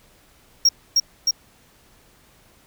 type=tone with echo; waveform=triangle; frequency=5588 Hz; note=F8; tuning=in tune; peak=-10 dBFS; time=0.65-0.69 s; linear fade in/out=5 ms; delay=310 ms; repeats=2; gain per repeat=-2 dB; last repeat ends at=1.31 s; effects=pink hiss -55 dBFS RMS until 2.66 s